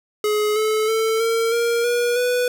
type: tone with pitch steps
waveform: square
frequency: 422 / 433.1 / 444.5 / 456.2 / 468.2 / 480.6 / 493.2 Hz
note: G#4 / A4 / A4 / A#4 / A#4 / B4 / B4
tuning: +28 / -27 / +18 / -37 / +8 / -47 / -2 cents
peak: -18 dBFS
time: 0.24-2.48 s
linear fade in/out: 2 ms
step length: 320 ms
effects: 9-bit